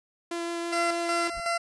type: tone with vibrato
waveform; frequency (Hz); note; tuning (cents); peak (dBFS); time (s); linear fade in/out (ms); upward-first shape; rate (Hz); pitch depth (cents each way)
sawtooth; 340.2; F4; -45; -26; 0.31-1.3; 5; triangle; 6.2; 9
type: tone with tremolo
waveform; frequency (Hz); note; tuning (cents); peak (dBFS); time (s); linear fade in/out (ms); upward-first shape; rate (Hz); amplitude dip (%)
20% pulse; 682; F5; -41; -20; 0.72-1.58; 10; square; 2.7; 55
type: noise with exponential growth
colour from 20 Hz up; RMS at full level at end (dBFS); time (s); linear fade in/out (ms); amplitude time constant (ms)
brown; -39; 1.25-1.4; 2; 32
effects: resampled to 24000 Hz